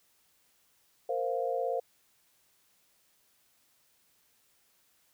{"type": "chord", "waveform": "sine", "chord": "Bb suspended second", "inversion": "none", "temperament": "equal", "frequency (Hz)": [466.2, 523.3, 698.5], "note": ["Bb4", "C5", "F5"], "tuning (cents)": [0, 0, 0], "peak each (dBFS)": [-34, -32, -34], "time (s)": [1.09, 1.8], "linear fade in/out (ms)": 5, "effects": ["white hiss -69 dBFS RMS until 5.13 s"]}